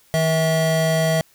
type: tone pair together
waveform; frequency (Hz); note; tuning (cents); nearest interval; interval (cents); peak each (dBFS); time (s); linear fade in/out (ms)
square; 159.7 / 648.8; D#3 / E5; +45 / -28; 2 octaves; 2427; -20; 0.14-1.21; 0
effects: white hiss -56 dBFS RMS until 1.34 s

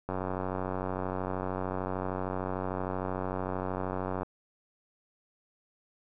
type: click train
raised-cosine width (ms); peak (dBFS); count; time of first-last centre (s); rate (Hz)
1; -19; 387; 0.09-4.232; 93.2
effects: none

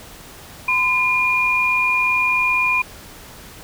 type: tone pair together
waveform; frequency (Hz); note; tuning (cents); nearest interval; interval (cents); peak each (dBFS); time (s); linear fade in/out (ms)
sine; 1017.6 / 2422; C6 / D#7; -48 / -47; octave + minor third; 1501; -21 / -16; 0.68-2.82; 5
effects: pink hiss -40 dBFS RMS until 3.63 s

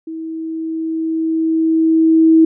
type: tone with level ramp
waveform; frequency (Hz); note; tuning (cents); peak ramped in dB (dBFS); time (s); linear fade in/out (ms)
sine; 322.6; E4; -37; -24 to -5; 0.07-2.45; 5
effects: none

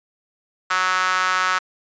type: tone with high-pass filter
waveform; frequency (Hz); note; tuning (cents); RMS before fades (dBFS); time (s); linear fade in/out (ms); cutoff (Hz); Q
sawtooth; 185; F#3; 0; -20; 0.7-1.59; 10; 1300; 3.8
effects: resampled to 16000 Hz

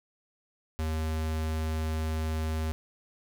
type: tone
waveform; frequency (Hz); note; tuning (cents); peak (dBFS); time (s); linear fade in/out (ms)
square; 79; D#2; +27; -29; 0.79-2.72; 0
effects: none

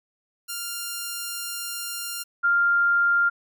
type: tone pair in turn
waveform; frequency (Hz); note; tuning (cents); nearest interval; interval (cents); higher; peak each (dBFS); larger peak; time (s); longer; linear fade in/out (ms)
5% pulse / sine; 1397 / 1397; F6 / F6; 0 / 0; unison; 0; neither; -18 / -17; second; 0.48-2.24 / 2.43-3.3; first; 20
effects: none

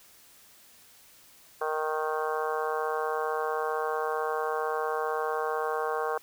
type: harmonic tone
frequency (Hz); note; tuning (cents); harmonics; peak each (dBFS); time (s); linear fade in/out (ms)
155.56; D#3; 0; 3 / 4 / 5 / 6 / 7 / 8 / 9 / 10; -31 / -37 / -34 / -40 / -34 / -40 / -41 / -40; 1.61-6.18; 5
effects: white hiss -56 dBFS RMS until 6.22 s

